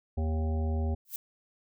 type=harmonic tone; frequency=79 Hz; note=D#2; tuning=27 cents sharp; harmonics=1 / 3 / 5 / 7 / 9 / 10; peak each=-27 / -37 / -41 / -44 / -46 / -47 dBFS; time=0.17-0.95 s; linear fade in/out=10 ms
type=noise with exponential growth; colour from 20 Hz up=violet; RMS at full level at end=-31 dBFS; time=1.05-1.16 s; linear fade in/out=2 ms; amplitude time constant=23 ms
effects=none